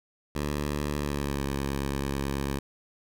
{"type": "tone with pitch glide", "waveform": "10% pulse", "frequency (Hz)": [73.2, 69.13], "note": ["D2", "C#2"], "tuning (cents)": [-5, -4], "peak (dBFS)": -20, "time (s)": [0.35, 2.59], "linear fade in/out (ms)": 5, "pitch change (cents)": -99, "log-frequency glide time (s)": [0.97, 1.43], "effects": []}